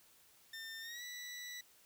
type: tone with pitch glide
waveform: 20% pulse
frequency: 1800 to 1962.9 Hz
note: A6 to B6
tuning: +39 to -11 cents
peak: -40 dBFS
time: 0.53-1.61 s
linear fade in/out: 5 ms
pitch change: +150 cents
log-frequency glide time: 0.81-1.03 s
effects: white hiss -66 dBFS RMS until 1.85 s